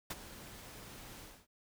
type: noise with ADSR envelope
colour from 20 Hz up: pink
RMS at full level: -37 dBFS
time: 0.1-1.47 s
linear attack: 8 ms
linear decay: 32 ms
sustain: -14 dB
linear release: 250 ms
effects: none